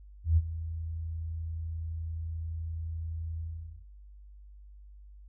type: tone with ADSR envelope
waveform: sine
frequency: 81.6 Hz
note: E2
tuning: 17 cents flat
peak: -18 dBFS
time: 0.24-3.85 s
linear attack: 130 ms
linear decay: 41 ms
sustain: -15 dB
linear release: 450 ms
effects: added 50 Hz sine -48 dBFS peak until 5.28 s

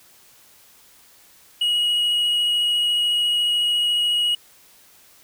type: tone with vibrato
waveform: triangle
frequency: 2900 Hz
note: F#7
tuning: 35 cents flat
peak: -16 dBFS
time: 1.61-4.35 s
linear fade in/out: 5 ms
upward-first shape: sine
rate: 14 Hz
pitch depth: 8 cents each way
effects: white hiss -52 dBFS RMS until 5.23 s

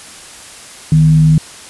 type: tone with frequency modulation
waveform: sine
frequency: 155.56 Hz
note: D#3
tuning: in tune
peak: -5 dBFS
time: 0.92-1.38 s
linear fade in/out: 2 ms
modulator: 90.8 Hz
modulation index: 0.27
effects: white hiss -34 dBFS RMS until 1.69 s + resampled to 24000 Hz

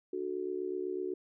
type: tone with amplitude modulation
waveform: sine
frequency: 370 Hz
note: F#4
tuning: in tune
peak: -29 dBFS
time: 0.13-1.14 s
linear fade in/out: 5 ms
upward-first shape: sine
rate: 68 Hz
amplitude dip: 90%
effects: none

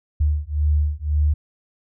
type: beating tone pair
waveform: sine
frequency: 73.8 / 75.7 Hz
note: D2 / D#2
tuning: +9 / -47 cents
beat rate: 1.9 Hz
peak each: -20 dBFS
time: 0.2-1.34 s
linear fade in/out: 10 ms
effects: none

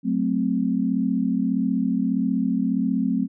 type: chord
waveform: sine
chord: F# diminished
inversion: none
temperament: equal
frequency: 185 / 220 / 261.6 Hz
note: F#3 / A3 / C4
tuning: 0 / 0 / 0 cents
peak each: -25 / -24 / -23 dBFS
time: 0.03-3.28 s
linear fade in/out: 50 ms
effects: none

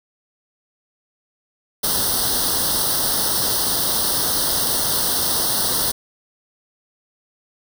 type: noise with comb filter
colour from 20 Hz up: white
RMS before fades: -20 dBFS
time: 1.83-5.92 s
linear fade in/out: 10 ms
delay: 0.21 ms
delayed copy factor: +1
effects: none

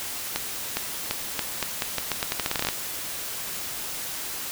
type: accelerating click train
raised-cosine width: 0.2 ms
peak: -7 dBFS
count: 19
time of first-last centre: 0.36-2.687 s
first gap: 410 ms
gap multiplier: 0.83
effects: white hiss -33 dBFS RMS until 4.51 s

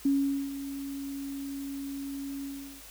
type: tone with ADSR envelope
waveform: sine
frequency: 277.2 Hz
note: C#4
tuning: in tune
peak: -21 dBFS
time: 0.05-2.83 s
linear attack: 6 ms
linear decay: 440 ms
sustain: -13 dB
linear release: 390 ms
effects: added 50 Hz sine -55 dBFS peak until 2.9 s + white hiss -49 dBFS RMS until 2.9 s

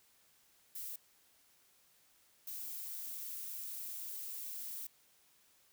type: noise bursts at uneven times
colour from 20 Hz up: violet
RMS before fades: -44 dBFS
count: 2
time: 0.75-0.96 / 2.47-4.87 s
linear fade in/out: 5 ms
effects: white hiss -69 dBFS RMS until 5.72 s

